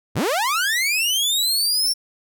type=linear sweep; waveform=sawtooth; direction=up; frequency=63.5 to 5500 Hz; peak=-15 dBFS; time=0.15-1.94 s; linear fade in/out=20 ms; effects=none